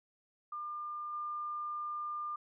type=tone with level steps; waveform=sine; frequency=1200 Hz; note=D6; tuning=37 cents sharp; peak=-38 / -36 dBFS; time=0.52-2.36 s; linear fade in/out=5 ms; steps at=1.13 s; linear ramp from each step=2 ms; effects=none